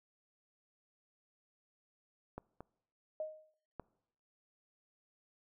clicks, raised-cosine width 1 ms, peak -29 / -33 / -28 dBFS, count 3, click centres 2.38 / 2.606 / 3.797 s
sine tone with exponential decay, 622.3 Hz, D#5, in tune, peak -34 dBFS, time 3.2-3.54 s, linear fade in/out 2 ms, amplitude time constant 72 ms
effects noise-tail reverb RT60 0.8 s tail -24 dB re dry

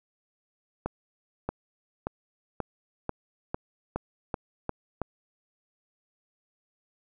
accelerating click train, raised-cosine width 1 ms, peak -15 dBFS, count 10, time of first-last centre 0.86-5.017 s, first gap 630 ms, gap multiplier 0.92, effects none

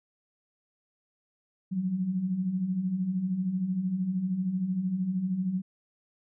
sine beating tone pair, 174.61 / 187.61 Hz, F3 / F#3, 0 / +24 cents, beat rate 13 Hz, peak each -35 / -27 dBFS, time 1.71-5.62 s, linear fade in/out 20 ms, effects none

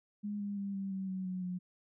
sine tone with pitch steps, 206.5 / 202.6 / 198.78 / 195.02 / 191.34 / 187.73 / 184.18 / 180.71 Hz, G#3 / G#3 / G3 / G3 / G3 / F#3 / F#3 / F#3, -10 / -43 / +24 / -9 / -42 / +25 / -8 / -41 cents, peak -35 dBFS, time 0.23-1.59 s, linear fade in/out 20 ms, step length 170 ms, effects none

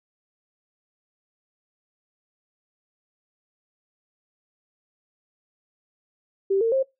sine tone with pitch steps, 390 / 455.8 / 532.8 Hz, G4 / A#4 / C5, -9 / -39 / +31 cents, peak -18 dBFS, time 6.5-6.83 s, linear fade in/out 10 ms, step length 110 ms, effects noise-tail reverb RT60 0.2 s tail -23 dB re dry

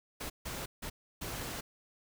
pink noise bursts at uneven times, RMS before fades -40 dBFS, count 4, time 0.2-0.3 / 0.45-0.66 / 0.82-0.9 / 1.21-1.61 s, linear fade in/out 10 ms, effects none

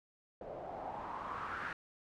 white noise with low-pass filter sweep, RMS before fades -43 dBFS, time 0.41-1.73 s, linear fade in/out 2 ms, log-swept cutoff 560 to 1600 Hz, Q 4.3, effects none

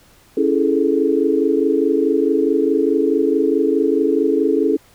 sine chord, A major seventh, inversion first, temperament equal, 277.2 / 329.6 / 415.3 / 440 Hz, C#4 / E4 / G#4 / A4, 0 / 0 / 0 / 0 cents, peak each -19 dBFS, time 0.37-4.77 s, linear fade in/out 5 ms, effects pink hiss -51 dBFS RMS until 4.94 s

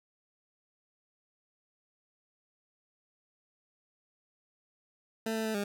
20% pulse tone with pitch steps, 222.8 / 221.4 / 219.4 / 202.7 Hz, A3 / A3 / A3 / G#3, +22 / +11 / -5 / -42 cents, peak -26 dBFS, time 5.26-5.64 s, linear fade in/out 5 ms, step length 95 ms, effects none

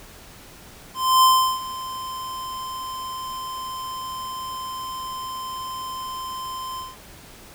square tone with ADSR envelope, 1037 Hz, C6, 16 cents flat, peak -12 dBFS, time 0.94-6.97 s, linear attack 290 ms, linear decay 360 ms, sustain -18 dB, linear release 190 ms, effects pink hiss -45 dBFS RMS until 7.54 s

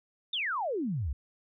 sine exponential sweep, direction down, 3743 to 59.3 Hz, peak -29 dBFS, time 0.33-1.13 s, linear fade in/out 5 ms, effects none

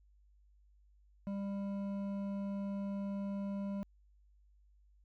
sine tone with hard clipping, 198.8 Hz, G3, 25 cents sharp, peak -38 dBFS, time 1.27-3.83 s, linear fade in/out 0 ms, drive 9 dB, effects added 50 Hz sine -63 dBFS peak until 5.04 s

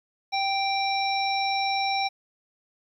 harmonic tone, 784 Hz, G5, in tune, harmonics 1 / 3 / 5 / 7, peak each -25 / -30 / -32 / -33 dBFS, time 0.32-2.09 s, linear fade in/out 20 ms, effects 10-bit

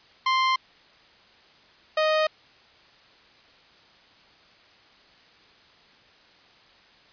sawtooth tone pair in turn, 1046.5 / 622.3 Hz, C6 / D#5, 0 / 0 cents, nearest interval major sixth, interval 900 cents, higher first, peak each -16 dBFS, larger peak neither, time 0.26-0.56 / 1.97-2.27 s, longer neither, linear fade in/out 5 ms, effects white hiss -55 dBFS RMS until 7.12 s + resampled to 11025 Hz

